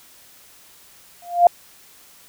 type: tone with exponential growth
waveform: sine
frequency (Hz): 698.5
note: F5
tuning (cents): 0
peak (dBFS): -4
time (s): 1.22-1.47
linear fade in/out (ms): 2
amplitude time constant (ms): 54
effects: white hiss -49 dBFS RMS until 2.28 s